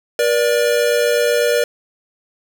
square tone pair together, 479.2 / 587.3 Hz, A#4 / D5, +48 / 0 cents, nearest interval major third, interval 352 cents, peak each -16 / -18 dBFS, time 0.19-1.64 s, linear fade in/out 2 ms, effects none

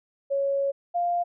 sine tone pair in turn, 554.4 / 698.5 Hz, C#5 / F5, 0 / 0 cents, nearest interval major third, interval 400 cents, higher second, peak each -22 dBFS, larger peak neither, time 0.3-0.72 / 0.94-1.24 s, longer first, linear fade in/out 20 ms, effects none

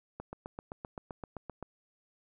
click train, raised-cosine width 1 ms, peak -26 dBFS, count 12, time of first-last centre 0.2-1.627 s, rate 7.71 Hz, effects none

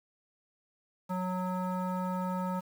square tone with low-pass filter, 183.7 Hz, F#3, 12 cents flat, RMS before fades -33 dBFS, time 1.09-2.61 s, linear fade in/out 20 ms, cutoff 1100 Hz, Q 6, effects 9-bit

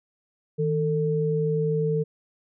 sine tone pair together, 158.04 / 446 Hz, D#3 / A4, +27 / +23 cents, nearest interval octave + tritone, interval 1796 cents, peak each -24 dBFS, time 0.58-2.04 s, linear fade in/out 20 ms, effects none

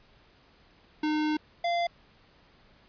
square tone pair in turn, 305.4 / 689.6 Hz, D#4 / F5, -32 / -22 cents, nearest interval octave + major second, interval 1410 cents, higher second, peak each -26 dBFS, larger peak neither, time 1.03-1.37 / 1.64-1.87 s, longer first, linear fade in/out 5 ms, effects pink hiss -60 dBFS RMS until 2.88 s + resampled to 11025 Hz

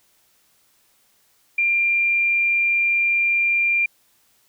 sine tone, 2385 Hz, D7, 26 cents sharp, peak -16 dBFS, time 1.58-3.86 s, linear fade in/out 5 ms, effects white hiss -61 dBFS RMS until 4.48 s

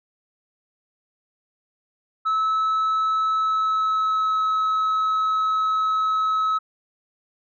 sine tone with pitch glide, 1300 to 1288 Hz, E6 to E6, -24 to -41 cents, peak -16 dBFS, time 2.25-6.59 s, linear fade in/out 20 ms, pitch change -17 cents, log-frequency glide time 3.38-4.44 s, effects tanh soft clip ceiling -18 dBFS

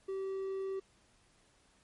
triangle tone, 385.6 Hz, G4, 28 cents flat, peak -33 dBFS, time 0.08-0.8 s, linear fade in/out 10 ms, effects pink hiss -68 dBFS RMS until 1.83 s + MP3 48 kbps

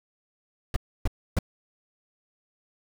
brown noise bursts, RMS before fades -22 dBFS, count 3, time 0.74-1.389 s, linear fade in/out 2 ms, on 23 ms, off 290 ms, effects none

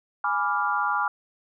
sine chord, G# diminished seventh, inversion none, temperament equal, 830.6 / 987.8 / 1174.7 / 1396.9 Hz, G#5 / B5 / D6 / F6, 0 / 0 / 0 / 0 cents, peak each -28 / -29 / -27 / -27 dBFS, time 0.24-1.08 s, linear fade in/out 2 ms, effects none

